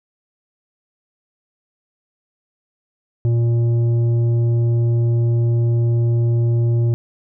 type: tone with tanh clipping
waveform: triangle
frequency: 117.4 Hz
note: A#2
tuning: 13 cents sharp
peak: -15 dBFS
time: 3.25-6.94 s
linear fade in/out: 0 ms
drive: 12 dB
effects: none